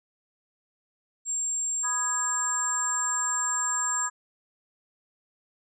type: tone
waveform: sine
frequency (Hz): 7440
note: A#8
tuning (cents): -4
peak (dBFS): -26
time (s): 1.25-4.1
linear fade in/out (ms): 50
type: chord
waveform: sine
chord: G# minor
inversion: first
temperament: just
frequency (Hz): 996.7 / 1245.9 / 1661.2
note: B5 / D#6 / G#6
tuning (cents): +16 / +2 / 0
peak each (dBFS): -34 / -34 / -34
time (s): 1.83-4.1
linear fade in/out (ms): 20
effects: none